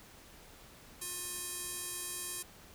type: tone with band-pass filter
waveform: square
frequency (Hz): 355.8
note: F4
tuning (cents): +32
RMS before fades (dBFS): -41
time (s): 1.01-2.43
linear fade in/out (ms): 10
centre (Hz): 10000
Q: 1.6
effects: pink hiss -56 dBFS RMS until 2.74 s